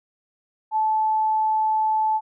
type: tone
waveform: sine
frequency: 870 Hz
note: A5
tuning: 20 cents flat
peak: -18 dBFS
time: 0.71-2.21 s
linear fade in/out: 50 ms
effects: none